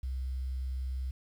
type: tone with quantisation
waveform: sine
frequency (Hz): 64.7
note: C2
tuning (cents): -19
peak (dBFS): -32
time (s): 0.03-1.11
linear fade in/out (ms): 5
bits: 10
effects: none